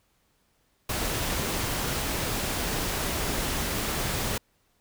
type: noise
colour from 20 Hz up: pink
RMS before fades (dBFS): -29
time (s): 0.89-4.38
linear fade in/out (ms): 5
effects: pink hiss -69 dBFS RMS until 4.8 s